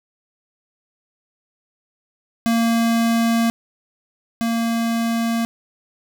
square tone pair in turn, 230.2 / 230.2 Hz, A#3 / A#3, -22 / -22 cents, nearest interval unison, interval 0 cents, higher neither, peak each -16 / -19 dBFS, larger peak first, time 2.46-3.5 / 4.41-5.45 s, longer neither, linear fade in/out 0 ms, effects none

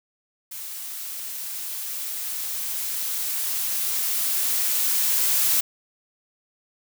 blue noise with level ramp, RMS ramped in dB -35 to -20 dBFS, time 0.51-5.61 s, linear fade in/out 10 ms, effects none

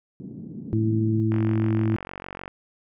pink band-pass noise, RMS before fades -37 dBFS, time 0.2-1.2 s, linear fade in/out 0 ms, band 150 to 270 Hz, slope 24 dB/octave
harmonic tone, 110 Hz, A2, in tune, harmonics 1 / 2 / 3, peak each -22 / -26 / -25 dBFS, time 0.73-1.96 s, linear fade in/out 0 ms
click train, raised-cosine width 0.5 ms, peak -20 dBFS, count 55, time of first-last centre 1.32-2.479 s, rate 46.6 Hz
effects none

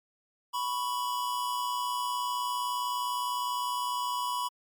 square tone pair together, 987.8 / 1107.5 Hz, B5 / C#6, 0 / -2 cents, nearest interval major second, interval 198 cents, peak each -31 / -36 dBFS, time 0.53-4.49 s, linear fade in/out 20 ms, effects MP3 96 kbps

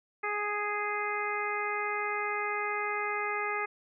harmonic tone, 415.3 Hz, G#4, in tune, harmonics 1 / 2 / 3 / 4 / 5 / 6, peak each -37 / -37 / -35 / -39 / -35 / -41 dBFS, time 0.23-3.66 s, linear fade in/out 10 ms, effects none

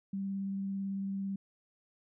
sine tone with vibrato, 195.6 Hz, G3, 4 cents flat, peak -33 dBFS, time 0.13-1.36 s, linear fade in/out 5 ms, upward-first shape sine, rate 18 Hz, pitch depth 10 cents each way, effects none

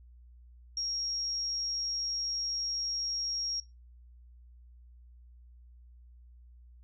sine tone, 5588 Hz, F8, in tune, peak -31 dBFS, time 0.77-3.6 s, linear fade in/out 2 ms, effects noise-tail reverb RT60 0.2 s tail -19 dB re dry + added 60 Hz sine -52 dBFS peak until 6.83 s

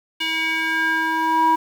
square tone with band-pass filter sweep, 322.4 Hz, E4, 38 cents flat, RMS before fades -20 dBFS, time 0.2-1.56 s, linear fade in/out 10 ms, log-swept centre 2800 to 910 Hz, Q 3.8, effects 7-bit

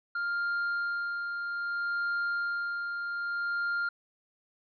triangle tone with tremolo, 1400 Hz, F6, 4 cents sharp, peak -26 dBFS, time 0.15-3.89 s, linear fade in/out 5 ms, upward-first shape sine, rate 0.62 Hz, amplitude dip 40%, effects resampled to 11025 Hz

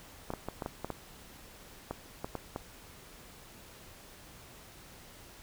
clicks, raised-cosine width 1 ms, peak -21 dBFS, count 11, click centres 0.304 / 0.337 / 0.486 / 0.622 / 0.661 / 0.846 / 0.903 / 1.91 / 2.245 / 2.353 / 2.561 s, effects pink hiss -53 dBFS RMS until 5.42 s

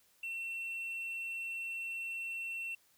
sine tone with hard clipping, 2705 Hz, E7, 44 cents sharp, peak -38 dBFS, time 0.23-2.75 s, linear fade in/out 5 ms, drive 2 dB, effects white hiss -69 dBFS RMS until 2.97 s

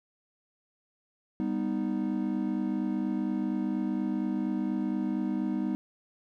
triangle chord, G augmented, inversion none, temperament equal with one note detuned, 198.39 / 246.9 / 311.1 Hz, G3 / B3 / D#4, +21 / 0 / 0 cents, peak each -30 dBFS, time 1.4-5.75 s, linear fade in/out 0 ms, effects none

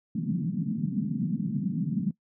white band-pass noise, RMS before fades -29 dBFS, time 0.15-2.11 s, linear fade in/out 5 ms, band 140 to 240 Hz, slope 48 dB/octave, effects noise-tail reverb RT60 0.1 s tail -21 dB re dry

